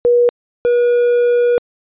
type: tone pair in turn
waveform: sine / triangle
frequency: 482.4 / 482.4 Hz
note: B4 / B4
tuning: -41 / -41 cents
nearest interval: unison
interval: 0 cents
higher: neither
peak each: -8 dBFS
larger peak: neither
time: 0.05-0.29 / 0.65-1.58 s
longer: second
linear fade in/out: 0 ms
effects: resampled to 8000 Hz